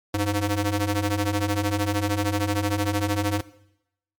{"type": "ring-modulated tone", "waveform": "sawtooth", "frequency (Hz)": 204.9, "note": "G#3", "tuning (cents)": -23, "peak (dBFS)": -15, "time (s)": [0.14, 3.41], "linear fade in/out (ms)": 5, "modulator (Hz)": 109, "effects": ["noise-tail reverb RT60 0.8 s tail -18 dB re dry", "MP3 96 kbps"]}